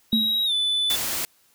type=tone with pitch glide; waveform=triangle; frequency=3831 to 3493 Hz; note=A#7 to A7; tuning=+47 to -13 cents; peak=-19 dBFS; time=0.12-0.96 s; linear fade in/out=10 ms; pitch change=-160 cents; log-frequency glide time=0.45-0.53 s
type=tone with exponential decay; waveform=sine; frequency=220 Hz; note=A3; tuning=in tune; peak=-16 dBFS; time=0.13-0.43 s; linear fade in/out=0 ms; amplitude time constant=64 ms
type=noise; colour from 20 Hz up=white; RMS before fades=-27 dBFS; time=0.9-1.25 s; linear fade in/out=0 ms
effects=white hiss -61 dBFS RMS until 1.54 s